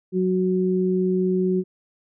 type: tone pair together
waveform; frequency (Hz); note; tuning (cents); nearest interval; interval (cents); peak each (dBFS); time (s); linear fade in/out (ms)
sine; 184.8 / 369.6; F#3 / F#4; -2 / -2; octave; 1200; -21 / -21; 0.12-1.64; 50
effects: none